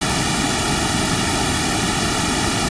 pink noise with comb filter, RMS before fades -19 dBFS, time 0.01-2.69 s, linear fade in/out 10 ms, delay 1.9 ms, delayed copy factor -1, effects resampled to 22050 Hz

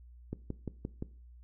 click train, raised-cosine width 3 ms, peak -23 dBFS, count 5, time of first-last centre 0.33-1.024 s, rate 5.76 Hz, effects noise-tail reverb RT60 0.4 s tail -19 dB re dry + added 60 Hz sine -51 dBFS peak until 1.43 s

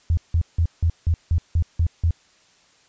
sine tone bursts, 83.2 Hz, E2, 17 cents sharp, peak -15 dBFS, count 9, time 0.1-2.108 s, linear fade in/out 0 ms, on 72 ms, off 170 ms, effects white hiss -57 dBFS RMS until 2.88 s + resampled to 16000 Hz

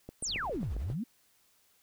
click train, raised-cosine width 2 ms, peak -29 dBFS, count 7, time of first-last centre 0.09-0.901 s, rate 7.4 Hz
sine exponential two-way sweep, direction down then up, 9670 to 48.11 to 261.8 Hz, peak -32 dBFS, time 0.22-1.04 s, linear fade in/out 10 ms, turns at 0.76 s
brown noise with tremolo, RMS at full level -44 dBFS, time 0.25-0.97 s, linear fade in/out 50 ms, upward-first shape sine, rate 11 Hz, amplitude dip 50%
effects white hiss -68 dBFS RMS until 1.82 s

